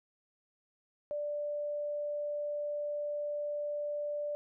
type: tone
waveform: sine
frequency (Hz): 588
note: D5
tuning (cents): +2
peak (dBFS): -33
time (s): 1.11-4.35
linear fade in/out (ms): 0
effects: none